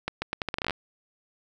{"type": "accelerating click train", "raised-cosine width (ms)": 0.3, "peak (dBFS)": -12, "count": 13, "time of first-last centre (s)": [0.08, 0.707], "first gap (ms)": 140, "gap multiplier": 0.79, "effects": []}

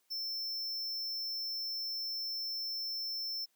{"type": "tone", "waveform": "square", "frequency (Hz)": 5340, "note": "E8", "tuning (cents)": 22, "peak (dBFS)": -36, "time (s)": [0.1, 3.46], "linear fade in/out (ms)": 20, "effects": ["white hiss -75 dBFS RMS until 3.55 s", "high-pass 200 Hz 12 dB/octave"]}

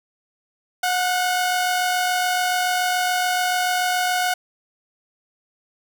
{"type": "tone pair together", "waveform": "sawtooth", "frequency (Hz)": [726.5, 1500], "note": ["F#5", "F#6"], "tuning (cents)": [-32, 23], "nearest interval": "octave + minor second", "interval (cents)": 1255, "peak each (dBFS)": [-16, -23], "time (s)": [0.83, 4.34], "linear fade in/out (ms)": 5, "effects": []}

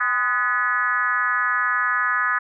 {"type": "tone with frequency modulation", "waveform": "sine", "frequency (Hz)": 1480, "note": "F#6", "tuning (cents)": 0, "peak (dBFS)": -18, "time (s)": [0, 2.39], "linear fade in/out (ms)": 10, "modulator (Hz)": 231, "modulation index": 1.6, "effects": []}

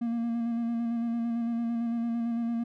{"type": "tone with vibrato", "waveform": "triangle", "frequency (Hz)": 233.1, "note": "A#3", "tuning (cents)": 0, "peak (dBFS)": -25, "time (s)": [0.01, 2.64], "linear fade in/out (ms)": 10, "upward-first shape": "square", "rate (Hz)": 8.9, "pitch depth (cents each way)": 19, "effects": []}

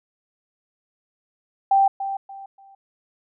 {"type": "tone with echo", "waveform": "sine", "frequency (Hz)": 784, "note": "G5", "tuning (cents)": 0, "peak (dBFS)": -13, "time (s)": [1.71, 1.88], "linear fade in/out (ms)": 5, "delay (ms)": 290, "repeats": 3, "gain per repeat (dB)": -11, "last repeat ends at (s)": 2.75, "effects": []}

